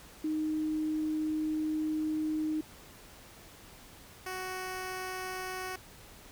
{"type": "tone pair in turn", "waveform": ["sine", "10% pulse"], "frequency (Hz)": [310, 371.5], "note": ["D#4", "F#4"], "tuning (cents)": [-6, 7], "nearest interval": "minor third", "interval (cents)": 313, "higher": "second", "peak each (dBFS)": [-29, -28], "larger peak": "second", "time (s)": [[0.24, 2.61], [4.26, 5.76]], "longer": "first", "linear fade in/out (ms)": 5, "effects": ["pink hiss -53 dBFS RMS until 6.31 s"]}